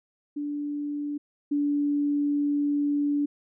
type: tone pair in turn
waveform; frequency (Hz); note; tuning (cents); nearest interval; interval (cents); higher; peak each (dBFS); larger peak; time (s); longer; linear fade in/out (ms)
sine; 291.6 / 289.4; D4 / D4; -12 / -25; unison; 13; first; -28 / -22; second; 0.36-1.18 / 1.51-3.26; second; 10
effects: none